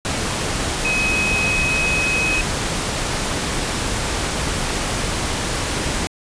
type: tone in noise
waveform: sine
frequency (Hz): 2535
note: D#7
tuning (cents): +32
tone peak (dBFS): -18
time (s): 0.85-2.41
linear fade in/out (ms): 0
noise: pink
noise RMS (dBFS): -22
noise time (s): 0.05-6.07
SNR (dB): +1
effects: resampled to 22050 Hz